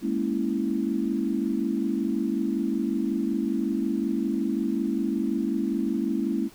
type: chord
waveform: sine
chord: A# half-diminished seventh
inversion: third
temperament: equal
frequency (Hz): 207.7 / 233.1 / 277.2 / 329.6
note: G#3 / A#3 / C#4 / E4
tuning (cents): 0 / 0 / 0 / 0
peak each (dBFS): -29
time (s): 0.01-6.5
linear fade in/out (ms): 50
effects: pink hiss -52 dBFS RMS until 6.54 s